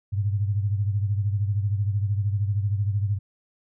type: beating tone pair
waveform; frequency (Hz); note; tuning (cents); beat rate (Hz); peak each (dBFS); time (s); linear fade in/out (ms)
sine; 100.1 / 113.1; G2 / A2; +37 / +48; 13; -22 / -29; 0.12-3.19; 20
effects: none